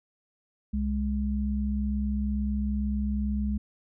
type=tone pair together; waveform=sine; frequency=65.52 / 207.7 Hz; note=C2 / G#3; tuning=+3 / 0 cents; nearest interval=octave + minor sixth; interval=1997 cents; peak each=-28 dBFS; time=0.73-3.58 s; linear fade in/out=10 ms; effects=none